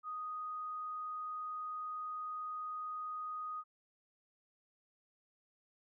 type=tone; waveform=sine; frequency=1244.5 Hz; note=D#6; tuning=in tune; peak=-39 dBFS; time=0.03-3.64 s; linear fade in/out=50 ms; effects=none